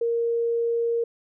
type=tone; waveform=sine; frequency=466.2 Hz; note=A#4; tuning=in tune; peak=-21 dBFS; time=0.01-1.04 s; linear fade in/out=5 ms; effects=none